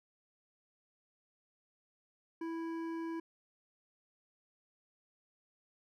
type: tone with hard clipping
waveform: sine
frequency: 329.6 Hz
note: E4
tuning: in tune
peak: -39 dBFS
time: 2.41-3.2 s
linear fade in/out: 5 ms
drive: 11 dB
effects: none